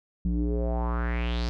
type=tone with low-pass filter sweep; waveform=square; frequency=59.1 Hz; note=A#1; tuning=24 cents sharp; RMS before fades=-27 dBFS; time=0.25-1.49 s; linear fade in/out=0 ms; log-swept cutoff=200 to 5100 Hz; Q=4.2; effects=none